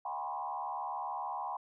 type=tone with frequency modulation; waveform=sine; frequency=893 Hz; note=A5; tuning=25 cents sharp; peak=-35 dBFS; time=0.05-1.57 s; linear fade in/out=5 ms; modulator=73.4 Hz; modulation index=2.4; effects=none

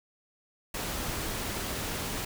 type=noise; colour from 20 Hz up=pink; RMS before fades=-34 dBFS; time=0.74-2.25 s; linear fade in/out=5 ms; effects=none

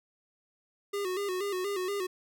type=tone with vibrato; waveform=square; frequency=385.2 Hz; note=G4; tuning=30 cents flat; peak=-31 dBFS; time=0.93-2.07 s; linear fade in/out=10 ms; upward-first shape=square; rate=4.2 Hz; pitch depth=83 cents each way; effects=none

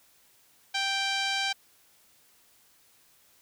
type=tone with low-pass filter; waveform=5% pulse; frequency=784 Hz; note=G5; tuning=in tune; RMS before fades=-29 dBFS; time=0.74-1.53 s; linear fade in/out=10 ms; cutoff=3900 Hz; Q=0.99; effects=white hiss -62 dBFS RMS until 3.41 s

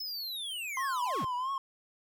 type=linear sweep; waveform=square; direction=down; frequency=5274 to 82.1 Hz; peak=-36 dBFS; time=0-1.25 s; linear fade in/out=5 ms
type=tone with vibrato; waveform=triangle; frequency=1036 Hz; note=C6; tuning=17 cents flat; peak=-29 dBFS; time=0.77-1.58 s; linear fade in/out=2 ms; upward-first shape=triangle; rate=3 Hz; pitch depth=120 cents each way
effects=none

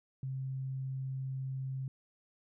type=tone; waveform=sine; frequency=132.7 Hz; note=C3; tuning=25 cents sharp; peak=-35 dBFS; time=0.23-1.88 s; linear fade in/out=2 ms; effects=none

